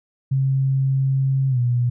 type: tone with pitch glide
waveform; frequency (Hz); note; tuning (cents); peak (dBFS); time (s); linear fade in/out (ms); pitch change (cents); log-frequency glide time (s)
sine; 134.5 to 121.92; C3 to B2; +48 to -22; -16; 0.31-1.9; 10; -170; 1.49-1.59
effects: none